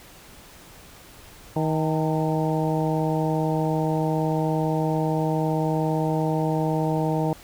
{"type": "harmonic tone with a mistuned harmonic", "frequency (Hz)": 157.6, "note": "D#3", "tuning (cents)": 23, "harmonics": [1, 2, 3, 4, 5, 6], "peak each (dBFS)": [-24, -27, -29, -30, -31, -32], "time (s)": [1.56, 7.33], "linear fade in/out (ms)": 2, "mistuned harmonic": 6, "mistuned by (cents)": -69, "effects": ["pink hiss -47 dBFS RMS until 7.43 s"]}